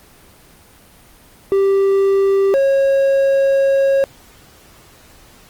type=tone pair in turn; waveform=triangle; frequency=392 / 546.1 Hz; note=G4 / C#5; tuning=0 / -26 cents; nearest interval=tritone; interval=574 cents; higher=second; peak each=-9 dBFS; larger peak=neither; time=1.52-2.54 / 2.54-4.04 s; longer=second; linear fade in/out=0 ms; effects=pink hiss -46 dBFS RMS until 5.49 s + Opus 24 kbps

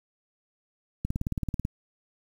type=click train; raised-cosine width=5 ms; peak=-16 dBFS; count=12; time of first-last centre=1.05-1.651 s; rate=18.3 Hz; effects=8-bit

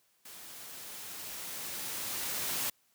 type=noise with level ramp; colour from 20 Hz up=white; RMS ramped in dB=-49 to -33 dBFS; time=0.25-2.7 s; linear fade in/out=5 ms; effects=white hiss -71 dBFS RMS until 2.94 s + high-pass 80 Hz 12 dB/octave

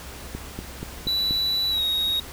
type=click train; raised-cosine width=3 ms; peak=-18 dBFS; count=5; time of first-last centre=0.35-1.309 s; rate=4.17 Hz
type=tone with pitch glide; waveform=triangle; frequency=3951 to 3773 Hz; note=B7 to A#7; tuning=0 to +20 cents; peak=-20 dBFS; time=1.07-2.2 s; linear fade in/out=5 ms; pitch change=-80 cents; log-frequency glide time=1.7-1.82 s
effects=added 66 Hz sine -42 dBFS peak until 2.32 s + pink hiss -40 dBFS RMS until 2.32 s

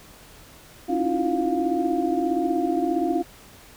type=tone cluster; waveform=sine; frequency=274.4 / 316.1 / 331.4 / 352.9 / 704 Hz; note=C#4 / D#4 / E4 / F4 / F5; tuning=-17 / +27 / +9 / +18 / +14 cents; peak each=-27 dBFS; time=0.88-3.23 s; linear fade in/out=20 ms; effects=pink hiss -48 dBFS RMS until 3.76 s

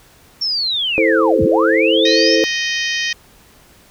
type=linear two-way sweep; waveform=sine; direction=down then up; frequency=5510 to 54.5 to 5510 Hz; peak=-16 dBFS; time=0.41-2.36 s; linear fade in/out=10 ms; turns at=1.43 s
type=chord; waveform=sine; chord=A minor; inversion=second; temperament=equal; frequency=329.6 / 440 / 523.3 Hz; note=E4 / A4 / C5; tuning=0 / 0 / 0 cents; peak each=-16 dBFS; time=0.98-2.44 s; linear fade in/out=0 ms
type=harmonic tone; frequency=622.3 Hz; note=D#5; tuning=in tune; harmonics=3 / 4 / 5 / 6 / 7 / 8 / 9 / 10; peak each=-21 / -24 / -24 / -29 / -31 / -28 / -29 / -33 dBFS; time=2.05-3.13 s; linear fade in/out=5 ms
effects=pink hiss -48 dBFS RMS until 3.9 s

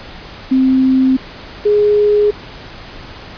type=tone pair in turn; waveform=sine; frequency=261.6 / 416.1 Hz; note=C4 / G#4; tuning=0 / +3 cents; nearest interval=minor sixth; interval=803 cents; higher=second; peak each=-8 dBFS; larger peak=neither; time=0.51-1.17 / 1.65-2.31 s; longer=neither; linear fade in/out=10 ms; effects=pink hiss -33 dBFS RMS until 3.37 s + resampled to 11025 Hz

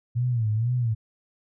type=tone with vibrato; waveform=sine; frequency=115.6 Hz; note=A#2; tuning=14 cents flat; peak=-21 dBFS; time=0.15-0.95 s; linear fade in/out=20 ms; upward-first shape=sine; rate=2.1 Hz; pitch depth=140 cents each way; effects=none

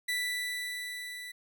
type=tone with level ramp; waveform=30% pulse; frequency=1975.5 Hz; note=B6; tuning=in tune; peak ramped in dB=-26 to -38 dBFS; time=0.08-1.32 s; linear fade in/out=10 ms; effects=none

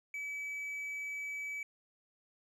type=tone; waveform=triangle; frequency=2291 Hz; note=D7; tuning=44 cents flat; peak=-36 dBFS; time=0.14-1.63 s; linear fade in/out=2 ms; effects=none

